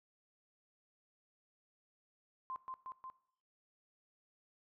sine tone with echo, 1042 Hz, C6, 7 cents flat, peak -40 dBFS, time 2.5-2.56 s, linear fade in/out 0 ms, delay 180 ms, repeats 3, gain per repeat -2 dB, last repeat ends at 3.1 s, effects noise-tail reverb RT60 0.6 s tail -18 dB re dry

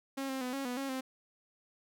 sawtooth tone with pitch steps, 271.6 / 265 / 251.1 / 273.8 / 246.9 / 273.2 / 261.3 Hz, C#4 / C4 / B3 / C#4 / B3 / C#4 / C4, -35 / +22 / +29 / -21 / 0 / -25 / -2 cents, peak -31 dBFS, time 0.17-1.01 s, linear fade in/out 10 ms, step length 120 ms, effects none

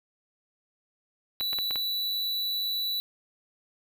square tone, 3951 Hz, B7, in tune, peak -28 dBFS, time 1.4-3 s, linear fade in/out 0 ms
clicks, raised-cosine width 0.3 ms, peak -20 dBFS, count 5, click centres 1.409 / 1.531 / 1.587 / 1.709 / 1.758 s
effects none

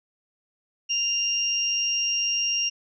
sine tone pair together, 2794 / 5601 Hz, F7 / F8, 0 / +4 cents, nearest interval octave, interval 1204 cents, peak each -25 dBFS, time 0.89-2.7 s, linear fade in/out 20 ms, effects none

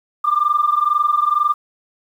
sine tone pair together, 1182.9 / 1205 Hz, D6 / D6, +12 / +44 cents, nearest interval unison, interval 32 cents, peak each -16 dBFS, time 0.24-1.54 s, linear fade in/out 10 ms, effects tanh soft clip ceiling -6 dBFS + 8-bit

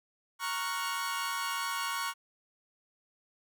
sawtooth chord, Gb major seventh, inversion first, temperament equal, 932.3 / 1108.7 / 1396.9 / 1480 Hz, Bb5 / Db6 / F6 / Gb6, 0 / 0 / 0 / 0 cents, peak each -35 / -31 / -37 / -36 dBFS, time 0.39-2.14 s, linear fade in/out 50 ms, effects none

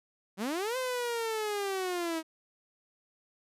sawtooth linear two-way sweep, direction up then down, 179.1 to 520 to 316.2 Hz, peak -27 dBFS, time 0.37-2.23 s, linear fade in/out 50 ms, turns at 0.77 s, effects resampled to 32000 Hz

